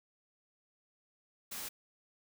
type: noise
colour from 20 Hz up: white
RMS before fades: -42 dBFS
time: 1.51-1.69 s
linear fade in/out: 10 ms
effects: none